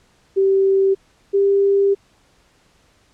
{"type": "tone pair in turn", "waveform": "sine", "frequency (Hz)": [388, 396.8], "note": ["G4", "G4"], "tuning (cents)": [-18, 21], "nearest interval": "unison", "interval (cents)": 39, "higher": "second", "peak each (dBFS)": -12, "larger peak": "neither", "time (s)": [[0.36, 0.95], [1.33, 1.95]], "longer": "second", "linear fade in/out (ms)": 20, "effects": ["pink hiss -57 dBFS RMS until 3.13 s", "low-pass 8000 Hz 12 dB/octave"]}